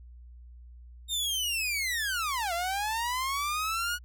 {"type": "linear two-way sweep", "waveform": "sawtooth", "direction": "down then up", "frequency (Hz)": [3702, 669, 1466], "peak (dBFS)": -25, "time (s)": [1.08, 3.99], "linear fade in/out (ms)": 50, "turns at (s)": 2.53, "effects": ["added 60 Hz sine -46 dBFS peak until 4.04 s"]}